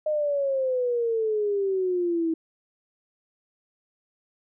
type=exponential sweep; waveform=sine; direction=down; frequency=618 to 321.4 Hz; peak=-22 dBFS; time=0.06-2.34 s; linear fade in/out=5 ms; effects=none